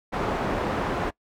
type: low-pass noise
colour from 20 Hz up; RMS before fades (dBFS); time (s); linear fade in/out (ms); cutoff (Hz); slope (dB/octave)
white; -27; 0.12-1.11; 20; 910; 12
effects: noise-tail reverb RT60 0.1 s tail -22 dB re dry